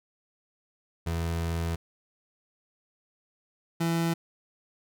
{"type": "tone pair in turn", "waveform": "30% pulse", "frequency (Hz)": [83.4, 166.8], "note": ["E2", "E3"], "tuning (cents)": [21, 21], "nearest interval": "octave", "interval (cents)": 1200, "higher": "second", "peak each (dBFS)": [-25, -22], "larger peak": "second", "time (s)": [[1.06, 1.76], [3.8, 4.14]], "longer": "first", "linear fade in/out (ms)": 10, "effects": []}